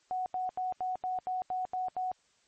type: tone bursts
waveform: sine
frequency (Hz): 740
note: F#5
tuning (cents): 0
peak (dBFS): -30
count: 9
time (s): 0.11-2.116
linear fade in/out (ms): 0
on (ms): 150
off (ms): 82
effects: white hiss -69 dBFS RMS until 2.47 s + MP3 32 kbps